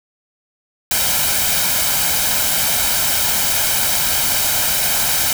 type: noise with comb filter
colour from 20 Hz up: white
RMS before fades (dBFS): -17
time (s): 0.91-5.33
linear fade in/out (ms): 2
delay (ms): 1.3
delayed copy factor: +0.55
effects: none